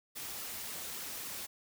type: noise with flanger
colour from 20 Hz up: white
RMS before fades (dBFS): -42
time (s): 0.15-1.47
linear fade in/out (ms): 20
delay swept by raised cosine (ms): 1.2 to 7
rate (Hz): 3.6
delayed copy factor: -0.65
effects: none